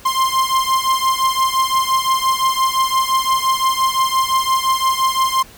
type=beating tone pair; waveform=45% pulse; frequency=1049 / 1054.8 Hz; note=C6 / C6; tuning=+4 / +14 cents; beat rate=5.8 Hz; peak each=-17 / -18 dBFS; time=0.05-5.43 s; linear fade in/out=10 ms; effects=pink hiss -42 dBFS RMS until 5.57 s